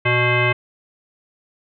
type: tone with frequency modulation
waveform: sine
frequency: 1100 Hz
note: C#6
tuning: 14 cents flat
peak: -14 dBFS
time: 0.05-0.53 s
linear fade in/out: 10 ms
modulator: 490 Hz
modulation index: 3.1
effects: none